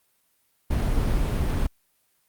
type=noise; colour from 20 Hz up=brown; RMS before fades=-23 dBFS; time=0.7-1.67 s; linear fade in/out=10 ms; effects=white hiss -68 dBFS RMS until 2.28 s + Opus 32 kbps